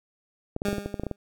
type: clicks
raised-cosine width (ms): 2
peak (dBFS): -16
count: 11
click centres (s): 0.564 / 0.619 / 0.685 / 0.73 / 0.783 / 0.86 / 0.942 / 0.997 / 1.035 / 1.067 / 1.113
type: tone with exponential decay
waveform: 20% pulse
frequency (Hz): 202.5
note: G#3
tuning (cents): -43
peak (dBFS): -19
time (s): 0.65-1.16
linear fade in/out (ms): 2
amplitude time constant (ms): 110
effects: none